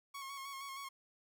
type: tone with vibrato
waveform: sawtooth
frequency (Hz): 1097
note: C#6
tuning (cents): -18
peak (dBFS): -40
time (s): 0.14-0.89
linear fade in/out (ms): 10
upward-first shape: square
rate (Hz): 6.4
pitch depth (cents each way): 30
effects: 12-bit